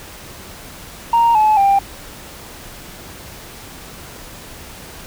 sine tone with pitch steps, 931 / 858.7 / 792 Hz, A#5 / A5 / G5, -2 / -42 / +18 cents, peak -8 dBFS, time 1.13-1.79 s, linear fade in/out 5 ms, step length 220 ms, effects tanh soft clip ceiling -7 dBFS + pink hiss -36 dBFS RMS until 5.06 s

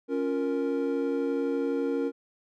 triangle chord, Bb minor, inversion first, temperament equal, 277.2 / 349.2 / 466.2 Hz, Db4 / F4 / Bb4, 0 / 0 / 0 cents, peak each -27 / -32 / -27 dBFS, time 0.08-2.12 s, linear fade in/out 50 ms, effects none

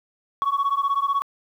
sine beating tone pair, 1108.7 / 1124.7 Hz, C#6 / C#6, 0 / +25 cents, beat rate 16 Hz, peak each -21 dBFS, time 0.42-1.22 s, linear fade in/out 0 ms, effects tanh soft clip ceiling -16 dBFS + 9-bit

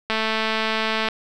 click train, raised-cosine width 0.3 ms, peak -7 dBFS, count 218, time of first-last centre 0.1-1.086 s, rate 220 Hz, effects none

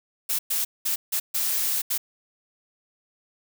blue noise bursts at uneven times, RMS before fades -25 dBFS, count 6, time 0.29-0.39 / 0.5-0.65 / 0.85-0.96 / 1.12-1.2 / 1.34-1.82 / 1.9-1.98 s, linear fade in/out 10 ms, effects none

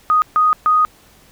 sine tone bursts at uneven times, 1244.5 Hz, D#6, in tune, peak -10 dBFS, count 3, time 0.1-0.22 / 0.36-0.53 / 0.66-0.85 s, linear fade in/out 0 ms, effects pink hiss -49 dBFS RMS until 1.31 s

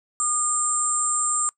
sine tone cluster, 1214 / 7360 / 8130 Hz, D#6 / A#8 / B8, -43 / -23 / +49 cents, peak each -27 / -26 / -23 dBFS, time 0.2-1.49 s, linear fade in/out 0 ms, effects noise-tail reverb RT60 0.1 s tail -21 dB re dry

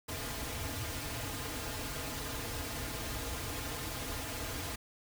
pink noise with comb filter, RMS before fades -39 dBFS, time 0.08-4.76 s, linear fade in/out 10 ms, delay 5.3 ms, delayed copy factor -0.95, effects none

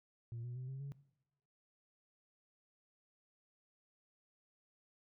sine tone with pitch steps, 116.8 / 122.18 / 127.81 / 133.7 / 139.87 Hz, A#2 / B2 / C3 / C3 / C#3, +4 / -18 / -40 / +38 / +16 cents, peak -40 dBFS, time 0.32-0.92 s, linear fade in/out 0 ms, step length 120 ms, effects noise-tail reverb RT60 0.9 s tail -20 dB re dry + tanh soft clip ceiling -40 dBFS

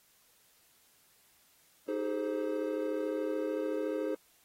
triangle chord, Ab major seventh, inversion second, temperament equal with one note detuned, 311.1 / 392 / 425.7 / 523.3 Hz, Eb4 / G4 / Ab4 / C5, 0 / 0 / +43 / 0 cents, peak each -34 / -39 / -34 / -34 dBFS, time 1.88-4.15 s, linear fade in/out 5 ms, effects white hiss -66 dBFS RMS until 4.44 s + AAC 48 kbps

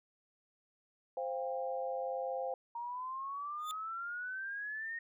sine chord, C suspended fourth, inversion none, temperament equal with one note detuned, 523.3 / 698.5 / 799.5 Hz, C5 / F5 / G5, 0 / 0 / +34 cents, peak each -37 / -41 / -41 dBFS, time 1.17-2.54 s, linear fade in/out 2 ms
sine exponential sweep, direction up, 932.3 to 1864.7 Hz, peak -38 dBFS, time 2.75-4.99 s, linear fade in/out 5 ms
sawtooth tone with exponential growth, 3543 Hz, A7, 11 cents sharp, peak -35 dBFS, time 3.58-3.71 s, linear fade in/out 0 ms, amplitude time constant 28 ms
effects none

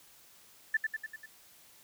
sine tone with echo, 1760 Hz, A6, in tune, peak -24 dBFS, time 0.74-0.77 s, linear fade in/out 5 ms, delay 98 ms, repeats 5, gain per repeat -4 dB, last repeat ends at 1.26 s, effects white hiss -59 dBFS RMS until 1.83 s

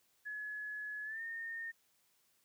sine tone with pitch glide, 1698 to 1830.4 Hz, G#6 to A#6, +38 to -32 cents, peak -40 dBFS, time 0.25-1.72 s, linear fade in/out 20 ms, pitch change +130 cents, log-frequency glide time 1.04-1.22 s, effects white hiss -74 dBFS RMS until 2.44 s + high-pass 60 Hz 12 dB/octave

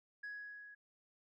sine tone with level ramp, 1670 Hz, G#6, 9 cents sharp, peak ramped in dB -40 to -53 dBFS, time 0.23-0.75 s, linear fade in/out 10 ms, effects tanh soft clip ceiling -41 dBFS

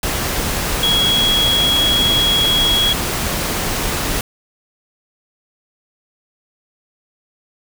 sine tone in noise, 3322 Hz, G#7, in tune, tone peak -13 dBFS, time 0.83-2.93 s, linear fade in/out 2 ms, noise pink, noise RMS -20 dBFS, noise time 0.03-4.21 s, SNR +4 dB, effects none

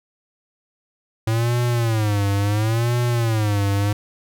square tone with vibrato, 110 Hz, A2, in tune, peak -18 dBFS, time 1.27-3.93 s, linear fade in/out 5 ms, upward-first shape sine, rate 0.72 Hz, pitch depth 170 cents each way, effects none

